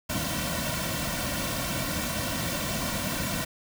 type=noise with comb filter; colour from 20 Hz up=pink; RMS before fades=-30 dBFS; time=0.09-3.45 s; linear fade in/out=10 ms; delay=2.4 ms; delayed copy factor=-0.85; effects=none